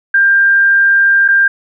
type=tone with dropouts; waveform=sine; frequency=1593 Hz; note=G6; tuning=27 cents sharp; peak=-6 dBFS; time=0.14-1.48 s; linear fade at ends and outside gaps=5 ms; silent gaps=1.28-1.285 s; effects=none